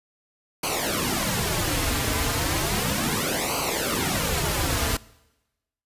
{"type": "noise with flanger", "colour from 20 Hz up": "pink", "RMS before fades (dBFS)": -25, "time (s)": [0.63, 4.97], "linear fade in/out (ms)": 5, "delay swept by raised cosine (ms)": [0.56, 5.56], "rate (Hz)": 0.34, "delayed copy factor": -0.85, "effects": ["noise-tail reverb RT60 1.0 s tail -22 dB re dry", "resampled to 32000 Hz"]}